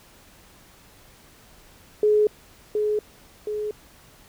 sine tone with echo, 422.6 Hz, G#4, 30 cents sharp, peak -15 dBFS, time 2.03-2.27 s, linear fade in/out 2 ms, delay 720 ms, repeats 2, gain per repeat -5 dB, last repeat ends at 3.71 s, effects pink hiss -52 dBFS RMS until 4.28 s

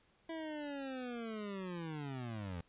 25% pulse linear sweep, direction down, 330 to 82.6 Hz, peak -37 dBFS, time 0.29-2.61 s, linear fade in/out 5 ms, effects pink hiss -71 dBFS RMS until 2.68 s + resampled to 8000 Hz

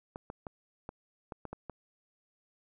clicks, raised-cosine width 1 ms, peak -26 dBFS, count 8, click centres 0.159 / 0.301 / 0.468 / 0.891 / 1.322 / 1.453 / 1.53 / 1.697 s, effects none

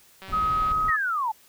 click train, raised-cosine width 0.3 ms, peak -26 dBFS, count 96, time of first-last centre 0.22-0.717 s, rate 191 Hz
brown noise, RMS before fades -35 dBFS, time 0.28-0.9 s, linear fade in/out 2 ms
sine tone, 1266 Hz, D#6, 30 cents sharp, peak -21 dBFS, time 0.32-0.97 s, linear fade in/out 20 ms
sine linear sweep, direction down, 1940 to 836 Hz, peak -23 dBFS, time 0.88-1.32 s, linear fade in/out 10 ms
effects white hiss -56 dBFS RMS until 1.48 s

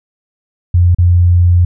sine tone with dropouts, 88 Hz, F2, 14 cents sharp, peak -5 dBFS, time 0.74-1.65 s, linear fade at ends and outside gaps 5 ms, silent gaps 0.948-0.985 s, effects none

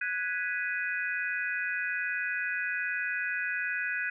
sine chord, G# minor seventh, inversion third, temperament equal, 1480 / 1661.2 / 1975.5 / 2489 Hz, F#6 / G#6 / B6 / D#7, 0 / 0 / 0 / 0 cents, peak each -33 / -34 / -38 / -36 dBFS, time 0.01-4.1 s, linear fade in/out 5 ms, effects none

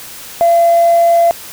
sine tone, 681 Hz, F5, 44 cents flat, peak -5 dBFS, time 0.41-1.31 s, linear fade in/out 0 ms, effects tanh soft clip ceiling -3 dBFS + white hiss -31 dBFS RMS until 1.52 s

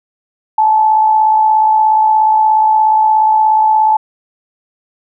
sine tone with amplitude modulation, 868 Hz, A5, 24 cents flat, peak -5 dBFS, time 0.58-3.97 s, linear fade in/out 5 ms, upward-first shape sine, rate 56.9 Hz, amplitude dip 40%, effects none

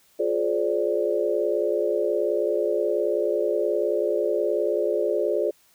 sine chord, D half-diminished seventh, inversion first, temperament just, 352.4 / 422.9 / 528.6 / 587.3 Hz, F4 / Ab4 / C5 / D5, +16 / +31 / +18 / 0 cents, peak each -27 / -25 / -28 / -26 dBFS, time 0.19-5.51 s, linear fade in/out 10 ms, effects white hiss -60 dBFS RMS until 5.74 s

